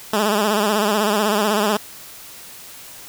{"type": "tone with vibrato", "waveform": "10% pulse", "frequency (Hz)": 209.9, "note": "G#3", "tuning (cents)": 19, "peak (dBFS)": -8, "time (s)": [0.13, 1.77], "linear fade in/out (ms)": 5, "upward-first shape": "sine", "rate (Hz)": 16, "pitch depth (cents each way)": 83, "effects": ["white hiss -39 dBFS RMS until 3.08 s"]}